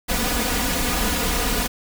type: noise with comb filter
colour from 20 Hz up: pink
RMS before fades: -22 dBFS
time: 0.08-1.68 s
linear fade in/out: 20 ms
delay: 4.1 ms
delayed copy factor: +0.95
effects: none